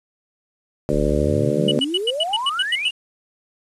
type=harmonic tone; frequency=73.42 Hz; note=D2; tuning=in tune; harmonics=2 / 3 / 4 / 5 / 6 / 7 / 8; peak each=-25 / -25 / -25 / -25 / -25 / -25 / -25 dBFS; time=0.89-1.79 s; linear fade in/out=0 ms
type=exponential sweep; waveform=sine; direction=up; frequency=37.97 to 2900 Hz; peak=-22 dBFS; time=0.92-2.91 s; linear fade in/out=10 ms
type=tone bursts; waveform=triangle; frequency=2941 Hz; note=F#7; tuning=11 cents flat; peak=-15 dBFS; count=10; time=1.68-2.886 s; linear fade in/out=5 ms; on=36 ms; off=94 ms
effects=resampled to 24000 Hz + 7-bit